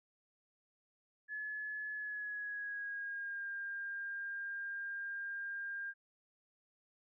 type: tone with pitch glide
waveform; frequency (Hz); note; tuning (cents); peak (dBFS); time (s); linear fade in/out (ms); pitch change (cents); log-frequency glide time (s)
sine; 1709 to 1603.8; G#6 to G6; +49 to +39; -39; 1.28-5.94; 50; -110; 1.93-3.47
effects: none

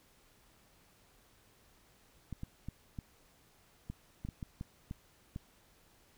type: clicks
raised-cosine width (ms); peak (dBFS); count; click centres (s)
5; -28; 11; 2.327 / 2.434 / 2.686 / 2.988 / 3.9 / 4.25 / 4.288 / 4.428 / 4.611 / 4.911 / 5.361
effects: pink hiss -66 dBFS RMS until 6.17 s

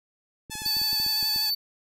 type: clicks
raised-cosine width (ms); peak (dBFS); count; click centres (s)
3; -29; 11; 0.498 / 0.554 / 0.619 / 0.662 / 0.768 / 0.816 / 0.93 / 1 / 1.064 / 1.228 / 1.361
type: tone with vibrato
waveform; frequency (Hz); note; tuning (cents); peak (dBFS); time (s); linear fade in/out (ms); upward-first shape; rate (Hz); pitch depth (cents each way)
5% pulse; 861; A5; -38; -21; 0.5-1.51; 20; square; 12; 23
type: tone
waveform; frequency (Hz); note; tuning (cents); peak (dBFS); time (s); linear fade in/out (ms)
square; 4519; C#8; +33; -24; 0.65-1.55; 10
effects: none

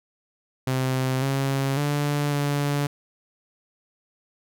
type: tone with pitch steps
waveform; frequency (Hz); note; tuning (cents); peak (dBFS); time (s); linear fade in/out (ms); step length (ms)
sawtooth; 130.4 / 136.4 / 145.5 / 143.7; C3 / C#3 / D3 / D3; -5 / -28 / -16 / -37; -18; 0.67-2.87; 5; 550
effects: none

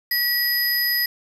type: tone cluster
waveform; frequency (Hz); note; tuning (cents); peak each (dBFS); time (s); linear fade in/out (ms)
sine; 1936 / 4981 / 11770; B6 / D#8 / F#9; -35 / +1 / -10; -23; 0.11-1.06; 5
effects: 7-bit

